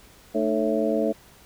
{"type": "harmonic tone with a mistuned harmonic", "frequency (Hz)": 110, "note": "A2", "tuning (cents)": 0, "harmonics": [2, 3, 4, 5, 6], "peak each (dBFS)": [-27, -27, -27, -27, -27], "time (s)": [0.34, 1.13], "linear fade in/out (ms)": 20, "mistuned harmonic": 3, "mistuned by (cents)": -130, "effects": ["pink hiss -52 dBFS RMS until 1.45 s"]}